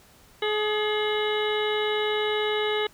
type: harmonic tone with a mistuned harmonic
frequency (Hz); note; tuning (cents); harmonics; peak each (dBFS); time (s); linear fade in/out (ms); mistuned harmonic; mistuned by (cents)
424.7; G#4; +39; 1 / 2 / 3 / 4 / 5 / 7 / 8 / 9; -25 / -33 / -35 / -35 / -33 / -33 / -40 / -35; 0.42-2.87; 5; 3; -31
effects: pink hiss -55 dBFS RMS until 2.93 s